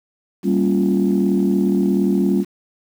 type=chord; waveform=sine; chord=G half-diminished seventh; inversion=none; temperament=equal; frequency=196 / 233.1 / 277.2 / 349.2 Hz; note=G3 / Bb3 / Db4 / F4; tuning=0 / 0 / 0 / 0 cents; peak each=-16 / -22 / -20 / -20 dBFS; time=0.43-2.45 s; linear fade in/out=50 ms; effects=tanh soft clip ceiling -7 dBFS + 7-bit